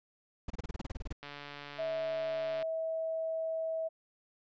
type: noise bursts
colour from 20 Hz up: brown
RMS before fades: -37 dBFS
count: 13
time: 0.48-1.127 s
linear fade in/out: 5 ms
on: 23 ms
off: 29 ms
type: click train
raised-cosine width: 0.3 ms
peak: -29 dBFS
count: 202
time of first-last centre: 1.23-2.626 s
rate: 144 Hz
type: tone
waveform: sine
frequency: 647 Hz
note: E5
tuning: 32 cents flat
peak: -32 dBFS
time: 1.78-3.89 s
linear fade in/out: 20 ms
effects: resampled to 16000 Hz